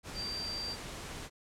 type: tone in noise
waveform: sine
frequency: 4699 Hz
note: D8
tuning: in tune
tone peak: -36 dBFS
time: 0.14-0.77 s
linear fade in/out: 50 ms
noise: pink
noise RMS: -43 dBFS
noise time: 0.03-1.3 s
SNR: +4 dB
effects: low-pass 9000 Hz 12 dB/octave